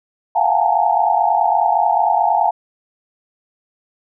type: tone cluster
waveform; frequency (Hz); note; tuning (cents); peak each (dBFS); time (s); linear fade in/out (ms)
sine; 689 / 734 / 818 / 847 / 911; F5 / F#5 / G#5 / G#5 / A#5; -24 / -14 / -26 / +34 / -40; -19; 0.35-2.51; 10
effects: none